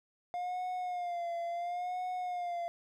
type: tone with vibrato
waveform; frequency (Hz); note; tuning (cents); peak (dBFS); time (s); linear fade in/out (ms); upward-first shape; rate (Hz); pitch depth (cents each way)
triangle; 707; F5; +21; -32; 0.34-2.68; 0; sine; 0.72; 60
effects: none